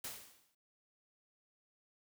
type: noise with exponential decay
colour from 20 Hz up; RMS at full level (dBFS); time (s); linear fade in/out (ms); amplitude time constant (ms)
white; -41; 0.04-0.55; 5; 110
effects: none